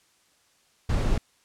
brown noise, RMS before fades -23 dBFS, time 0.89-1.18 s, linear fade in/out 5 ms, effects white hiss -64 dBFS RMS until 1.44 s + low-pass 9000 Hz 12 dB/octave

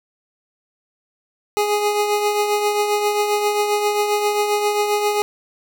25% pulse tone with tremolo, 415.3 Hz, G#4, in tune, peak -11 dBFS, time 1.57-5.22 s, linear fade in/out 0 ms, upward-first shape triangle, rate 7.5 Hz, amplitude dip 50%, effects none

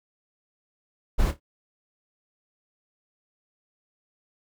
brown noise with echo, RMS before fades -20 dBFS, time 1.18-1.32 s, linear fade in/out 20 ms, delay 27 ms, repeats 3, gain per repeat -12 dB, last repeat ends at 1.401 s, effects none

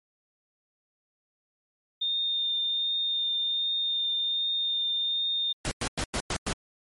sine tone with vibrato, 3635 Hz, A#7, 44 cents flat, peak -25 dBFS, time 2.01-5.53 s, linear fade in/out 10 ms, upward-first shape triangle, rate 1.3 Hz, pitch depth 13 cents each way
pink noise bursts, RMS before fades -29 dBFS, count 6, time 5.65-6.528 s, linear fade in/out 0 ms, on 63 ms, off 100 ms
effects MP3 48 kbps

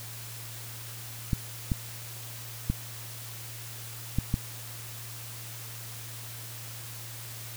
clicks, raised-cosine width 5 ms, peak -13 dBFS, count 5, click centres 1.332 / 1.718 / 2.7 / 4.186 / 4.341 s, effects added 115 Hz sine -43 dBFS peak until 7.56 s + white hiss -43 dBFS RMS until 7.56 s

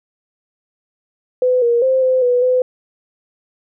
sine tone with pitch steps, 504 / 472.7 / 523 / 515 / 492.1 / 506 Hz, B4 / A#4 / C5 / C5 / B4 / B4, +35 / +24 / -1 / -28 / -6 / +42 cents, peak -11 dBFS, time 1.42-2.62 s, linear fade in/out 2 ms, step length 200 ms, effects none

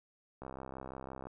click train, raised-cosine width 1 ms, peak -30 dBFS, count 57, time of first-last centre 0.42-1.27 s, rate 65.9 Hz, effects none

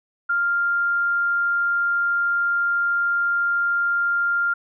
sine tone, 1396.9 Hz, F6, in tune, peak -18 dBFS, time 0.29-4.54 s, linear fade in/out 10 ms, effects none

